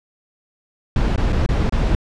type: noise with dropouts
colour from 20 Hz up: brown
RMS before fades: -17 dBFS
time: 0.96-1.95 s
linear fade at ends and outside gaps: 2 ms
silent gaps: 1.161-1.177 / 1.324-1.328 / 1.462-1.489 / 1.696-1.723 s
effects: low-pass 5000 Hz 12 dB/octave